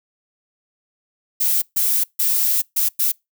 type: noise bursts at uneven times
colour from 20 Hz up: violet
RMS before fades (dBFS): -18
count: 5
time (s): 1.4-1.62 / 1.76-2.04 / 2.19-2.62 / 2.76-2.89 / 2.99-3.12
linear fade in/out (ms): 10
effects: noise-tail reverb RT60 0.2 s tail -26 dB re dry